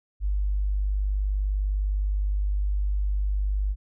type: tone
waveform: sine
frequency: 49.81 Hz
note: G1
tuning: 28 cents sharp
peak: -22 dBFS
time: 0.2-3.76 s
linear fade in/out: 50 ms
effects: none